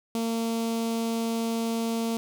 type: tone with notch filter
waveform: sawtooth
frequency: 228.3 Hz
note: A#3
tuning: 36 cents flat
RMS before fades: -28 dBFS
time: 0.15-2.17 s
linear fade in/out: 0 ms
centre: 1700 Hz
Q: 0.97
effects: none